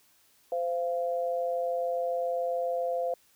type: tone pair together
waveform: sine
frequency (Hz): 516 / 688.8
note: C5 / F5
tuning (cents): -24 / -24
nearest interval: perfect fourth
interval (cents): 500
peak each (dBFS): -29 / -31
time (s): 0.52-3.14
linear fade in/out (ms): 2
effects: white hiss -64 dBFS RMS until 3.35 s